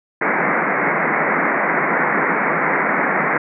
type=band-pass noise; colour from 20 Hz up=white; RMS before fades=-18 dBFS; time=0.21-3.38 s; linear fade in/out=5 ms; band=150 to 2200 Hz; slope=96 dB/octave; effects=none